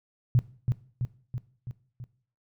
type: tone with echo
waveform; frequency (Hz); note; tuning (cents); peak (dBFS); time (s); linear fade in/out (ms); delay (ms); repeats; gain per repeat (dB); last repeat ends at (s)
sine; 123.47; B2; 0; -17; 0.35-0.39; 0; 330; 5; -4; 2.04
effects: noise-tail reverb RT60 0.5 s tail -18 dB re dry